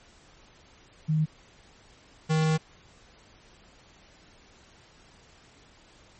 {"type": "tone pair in turn", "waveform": ["sine", "square"], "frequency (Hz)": [155.56, 157.55], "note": ["D#3", "D#3"], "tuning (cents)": [0, 22], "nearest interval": "unison", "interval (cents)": 22, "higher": "second", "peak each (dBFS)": [-21, -22], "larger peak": "first", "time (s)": [[1.08, 1.26], [2.29, 2.58]], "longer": "second", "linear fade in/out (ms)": 20, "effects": ["pink hiss -56 dBFS RMS until 6.19 s", "MP3 32 kbps"]}